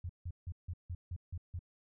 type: tone bursts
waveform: sine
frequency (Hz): 87.4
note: F2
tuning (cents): +2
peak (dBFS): -37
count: 8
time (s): 0.04-1.592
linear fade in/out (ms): 5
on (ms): 54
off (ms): 160
effects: none